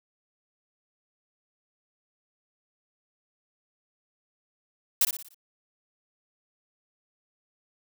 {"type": "noise with echo", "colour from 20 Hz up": "blue", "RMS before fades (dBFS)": -21, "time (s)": [5.01, 5.05], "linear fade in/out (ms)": 2, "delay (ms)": 59, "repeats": 5, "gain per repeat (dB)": -7, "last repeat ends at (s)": 5.345, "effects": []}